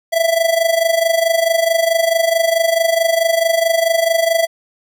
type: tone with amplitude modulation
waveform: square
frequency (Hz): 663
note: E5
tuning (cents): +10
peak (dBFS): -10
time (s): 0.12-4.47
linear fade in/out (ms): 20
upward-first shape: sine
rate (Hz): 24.6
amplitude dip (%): 75
effects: none